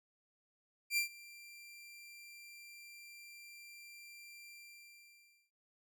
sawtooth tone with ADSR envelope, 2368 Hz, D7, 14 cents sharp, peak -26 dBFS, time 0.9-5.51 s, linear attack 72 ms, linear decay 110 ms, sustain -23 dB, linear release 1000 ms, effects none

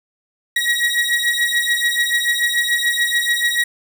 30% pulse beating tone pair, 1901 / 1907.9 Hz, A#6 / A#6, +33 / +40 cents, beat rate 6.9 Hz, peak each -16 dBFS, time 0.56-3.64 s, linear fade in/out 5 ms, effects none

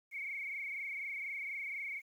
sine tone with frequency modulation, 2217 Hz, C#7, in tune, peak -38 dBFS, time 0.11-2.02 s, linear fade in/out 50 ms, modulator 24.1 Hz, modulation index 3.8, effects 11-bit

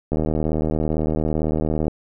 click train, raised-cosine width 2 ms, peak -9 dBFS, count 138, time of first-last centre 0.12-1.881 s, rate 77.8 Hz, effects none

